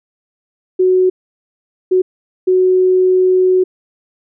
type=tone bursts at uneven times; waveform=sine; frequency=370 Hz; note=F#4; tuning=in tune; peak=-8 dBFS; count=3; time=0.79-1.1 / 1.91-2.02 / 2.47-3.64 s; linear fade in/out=10 ms; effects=none